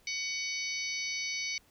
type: harmonic tone with a mistuned harmonic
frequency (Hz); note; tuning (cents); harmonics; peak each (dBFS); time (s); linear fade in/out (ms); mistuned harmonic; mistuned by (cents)
750; F#5; +23; 3 / 4 / 5 / 6 / 7 / 8; -35 / -46 / -45 / -40 / -45 / -40; 0.07-1.58; 2; 8; -21
effects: pink hiss -65 dBFS RMS until 1.7 s